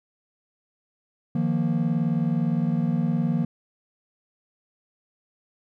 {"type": "chord", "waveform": "triangle", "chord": "Eb suspended second", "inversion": "none", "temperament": "just", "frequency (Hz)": [155.56, 175.01, 233.3], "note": ["Eb3", "F3", "Bb3"], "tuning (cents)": [0, 4, 2], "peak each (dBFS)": -23, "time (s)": [1.35, 3.45], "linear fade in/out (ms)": 5, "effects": ["tanh soft clip ceiling -11 dBFS"]}